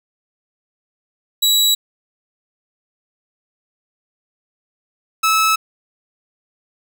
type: tone pair in turn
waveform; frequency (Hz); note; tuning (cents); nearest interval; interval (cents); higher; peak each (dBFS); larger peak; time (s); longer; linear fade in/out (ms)
sawtooth; 3900 / 1301.5; B7 / E6; -23 / -22; octave + perfect fifth; 1899; first; -9; neither; 1.42-1.75 / 5.23-5.56; neither; 10
effects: none